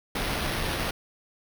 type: noise with sample-and-hold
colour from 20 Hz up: pink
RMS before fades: -29 dBFS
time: 0.15-0.91 s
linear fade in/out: 5 ms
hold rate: 7350 Hz
effects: none